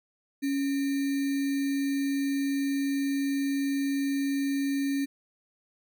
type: tone with sample-and-hold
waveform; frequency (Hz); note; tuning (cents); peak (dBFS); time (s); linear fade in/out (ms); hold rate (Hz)
sine; 277.2; C#4; 0; -25; 0.42-5.06; 20; 2100
effects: none